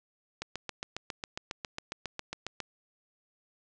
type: click train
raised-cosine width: 0.2 ms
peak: -18 dBFS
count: 17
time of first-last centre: 0.42-2.603 s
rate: 7.33 Hz
effects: resampled to 22050 Hz + 10-bit